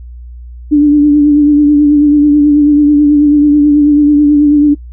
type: tone with vibrato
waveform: sine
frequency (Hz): 293.7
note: D4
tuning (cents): 0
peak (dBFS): -3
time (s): 0.71-4.75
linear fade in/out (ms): 20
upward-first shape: triangle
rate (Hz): 9.2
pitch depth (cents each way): 40
effects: noise-tail reverb RT60 0.1 s tail -25 dB re dry + added 60 Hz sine -26 dBFS peak until 4.92 s